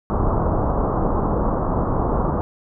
pink low-pass noise, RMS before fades -20 dBFS, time 0.1-2.41 s, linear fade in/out 0 ms, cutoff 1200 Hz, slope 48 dB/octave, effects none

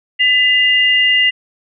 sine tone pair together, 2004 / 2815 Hz, B6 / F7, +25 / +13 cents, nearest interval tritone, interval 588 cents, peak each -12 dBFS, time 0.19-1.31 s, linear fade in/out 20 ms, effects none

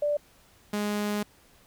sine / sawtooth tone pair in turn, 587.3 / 207.6 Hz, D5 / G#3, 0 / 0 cents, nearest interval octave + tritone, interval 1800 cents, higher first, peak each -23 dBFS, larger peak neither, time 0.02-0.17 / 0.73-1.23 s, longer second, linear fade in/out 5 ms, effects pink hiss -59 dBFS RMS until 1.66 s

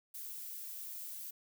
violet noise, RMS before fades -45 dBFS, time 0.14-1.31 s, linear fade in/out 10 ms, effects none

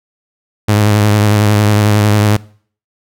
sawtooth tone with vibrato, 104.8 Hz, G#2, 16 cents sharp, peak -4 dBFS, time 0.68-2.37 s, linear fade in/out 10 ms, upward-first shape sine, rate 11 Hz, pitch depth 34 cents each way, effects noise-tail reverb RT60 0.5 s tail -22 dB re dry

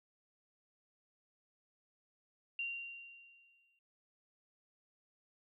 sine tone with exponential decay, 2766 Hz, F7, 17 cents flat, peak -35 dBFS, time 2.59-3.79 s, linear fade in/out 2 ms, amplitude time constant 260 ms, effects none

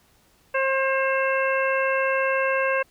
harmonic tone, 534 Hz, C5, 35 cents sharp, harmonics 1 / 2 / 3 / 4 / 5, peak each -23 / -27 / -26 / -32 / -29 dBFS, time 0.54-2.83 s, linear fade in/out 10 ms, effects pink hiss -60 dBFS RMS until 2.9 s

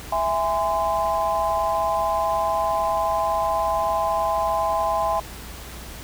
sine chord, E augmented, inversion none, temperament just, 659.3 / 824.1 / 1030.1 Hz, E5 / G#5 / B#5, 0 / -14 / -27 cents, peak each -24 dBFS, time 0.12-5.2 s, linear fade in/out 5 ms, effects added 60 Hz sine -39 dBFS peak until 6.03 s + pink hiss -39 dBFS RMS until 6.03 s

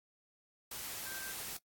sine tone in noise, 1568 Hz, G6, in tune, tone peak -46 dBFS, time 1.06-1.32 s, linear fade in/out 5 ms, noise white, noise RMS -43 dBFS, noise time 0.71-1.57 s, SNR -6 dB, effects noise-tail reverb RT60 0.1 s tail -19 dB re dry + AAC 64 kbps

